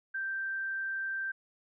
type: tone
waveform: sine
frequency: 1568 Hz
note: G6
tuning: in tune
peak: -32 dBFS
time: 0.14-1.32 s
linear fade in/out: 10 ms
effects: none